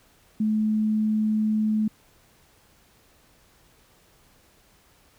sine tone, 215.5 Hz, A3, 36 cents flat, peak -20 dBFS, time 0.4-1.88 s, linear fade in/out 5 ms, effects pink hiss -59 dBFS RMS until 5.18 s

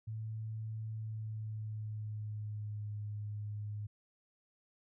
sine tone with pitch glide, 110 to 104.61 Hz, A2 to G#2, 0 to +13 cents, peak -38 dBFS, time 0.07-3.87 s, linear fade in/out 10 ms, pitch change -87 cents, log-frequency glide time 0.93-2.93 s, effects none

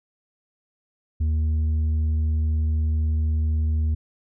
sine tone with tanh clipping, 78 Hz, D#2, 5 cents sharp, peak -20 dBFS, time 1.2-3.95 s, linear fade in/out 10 ms, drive 4 dB, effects none

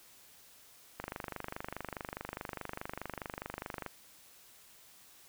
click train, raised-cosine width 0.5 ms, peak -23 dBFS, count 72, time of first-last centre 1-3.863 s, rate 24.8 Hz, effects white hiss -59 dBFS RMS until 5.28 s

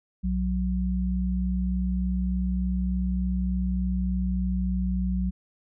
sine tone pair together, 61.6 / 185 Hz, B1 / F#3, -4 / 0 cents, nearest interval octave + perfect fifth, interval 1904 cents, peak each -26 dBFS, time 0.23-5.31 s, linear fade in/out 20 ms, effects none

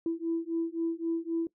sine beating tone pair, 329.6 / 333.4 Hz, E4 / E4, 0 / +20 cents, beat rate 3.8 Hz, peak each -31 dBFS, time 0.06-1.47 s, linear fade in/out 2 ms, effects noise-tail reverb RT60 0.1 s tail -20 dB re dry + tanh soft clip ceiling -21 dBFS

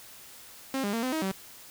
sawtooth tone with pitch steps, 267.5 / 202.4 / 229.4 / 256.6 / 316.9 / 191.8 Hz, C4 / G#3 / A#3 / C4 / D#4 / G3, +38 / -44 / -28 / -34 / +32 / -37 cents, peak -24 dBFS, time 0.74-1.316 s, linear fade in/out 2 ms, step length 96 ms, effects white hiss -49 dBFS RMS until 1.7 s

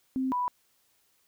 sine tone pair in turn, 261.6 / 987.7 Hz, C4 / B5, 0 / 0 cents, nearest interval octave + major seventh, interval 2300 cents, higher second, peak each -26 dBFS, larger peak neither, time 0.16-0.32 / 0.32-0.48 s, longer neither, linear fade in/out 0 ms, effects white hiss -69 dBFS RMS until 1.27 s

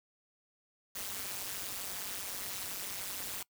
white noise with amplitude modulation, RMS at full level -36 dBFS, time 0.95-3.43 s, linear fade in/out 5 ms, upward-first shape sine, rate 194 Hz, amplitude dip 100%, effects noise-tail reverb RT60 0.1 s tail -23 dB re dry

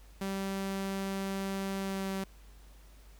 sawtooth tone with pitch glide, 194.4 to 192.72 Hz, G3 to G3, -14 to -29 cents, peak -29 dBFS, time 0.21-2.24 s, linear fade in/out 5 ms, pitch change -15 cents, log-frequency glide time 1.77-2.12 s, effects added 50 Hz sine -52 dBFS peak until 3.19 s + pink hiss -62 dBFS RMS until 3.19 s

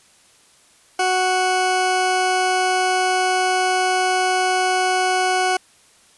20% pulse tone pair together, 370 / 740 Hz, F#4 / F#5, 0 / 0 cents, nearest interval octave, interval 1200 cents, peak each -16 dBFS, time 0.99-5.57 s, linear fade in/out 5 ms, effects white hiss -53 dBFS RMS until 6.17 s + resampled to 24000 Hz

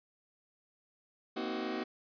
sawtooth chord, C half-diminished seventh, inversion third, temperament just, 235.5 / 261.6 / 314 / 376.7 Hz, Bb3 / C4 / Eb4 / Gb4, +18 / 0 / +16 / +31 cents, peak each -36 / -38 / -36 / -35 dBFS, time 1.36-1.84 s, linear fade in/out 10 ms, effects resampled to 11025 Hz

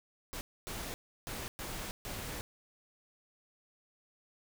pink noise bursts at uneven times, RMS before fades -41 dBFS, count 5, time 0.33-0.41 / 0.67-0.94 / 1.27-1.48 / 1.59-1.91 / 2.05-2.41 s, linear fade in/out 0 ms, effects none

